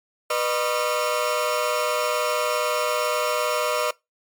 30% pulse tone cluster, 490.3 / 608 / 1096 / 1369 Hz, B4 / D#5 / C#6 / F6, -13 / -40 / -20 / -35 cents, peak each -24 / -22 / -28 / -27 dBFS, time 0.3-3.91 s, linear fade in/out 5 ms, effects noise-tail reverb RT60 0.2 s tail -22 dB re dry + MP3 96 kbps

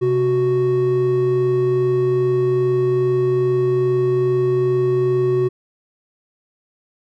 triangle tone pair together, 130.81 / 370 Hz, C3 / F#4, 0 / 0 cents, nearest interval octave + tritone, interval 1800 cents, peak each -19 / -13 dBFS, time 0.01-5.49 s, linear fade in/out 20 ms, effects tanh soft clip ceiling -5 dBFS

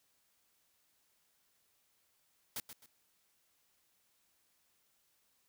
white noise with echo, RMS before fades -40 dBFS, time 2.56-2.6 s, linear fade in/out 2 ms, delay 130 ms, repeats 2, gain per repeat -10 dB, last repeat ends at 2.86 s, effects white hiss -75 dBFS RMS until 5.48 s

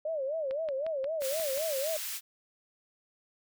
sine tone with vibrato, 587 Hz, D5, 1 cent flat, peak -30 dBFS, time 0.05-1.97 s, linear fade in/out 5 ms, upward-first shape sine, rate 3.9 Hz, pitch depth 190 cents each way
click train, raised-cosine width 0.3 ms, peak -28 dBFS, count 7, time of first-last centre 0.51-1.576 s, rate 5.63 Hz
white high-pass noise, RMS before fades -37 dBFS, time 1.2-2.21 s, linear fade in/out 50 ms, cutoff 1700 Hz, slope 12 dB/octave
effects none

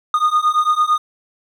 triangle beating tone pair, 1224 / 1232.9 Hz, D#6 / D#6, -29 / -16 cents, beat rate 8.9 Hz, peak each -15 / -14 dBFS, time 0.14-0.98 s, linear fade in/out 2 ms, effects none

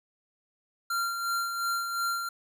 square tone with tremolo, 1380 Hz, F6, 21 cents flat, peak -27 dBFS, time 0.9-2.29 s, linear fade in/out 5 ms, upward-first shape sine, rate 2.8 Hz, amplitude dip 45%, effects none

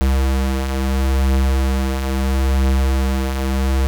square beating tone pair, 65.9 / 66.65 Hz, C2 / C2, +13 / +33 cents, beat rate 0.75 Hz, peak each -24 / -16 dBFS, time 0.01-3.87 s, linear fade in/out 0 ms, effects 9-bit

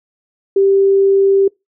sine tone, 392 Hz, G4, in tune, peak -8 dBFS, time 0.56-1.48 s, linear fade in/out 5 ms, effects noise-tail reverb RT60 0.2 s tail -26 dB re dry

